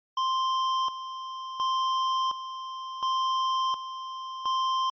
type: tone with tremolo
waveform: square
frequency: 1046.5 Hz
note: C6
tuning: in tune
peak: -25 dBFS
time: 0.17-4.9 s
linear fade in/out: 5 ms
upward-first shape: square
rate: 0.7 Hz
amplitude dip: 70%
effects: resampled to 11025 Hz